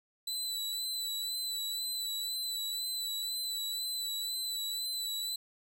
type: tone with vibrato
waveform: sawtooth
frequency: 3981 Hz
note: B7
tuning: 13 cents sharp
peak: -31 dBFS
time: 0.27-5.36 s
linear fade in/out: 5 ms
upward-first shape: sine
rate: 2 Hz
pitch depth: 30 cents each way
effects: none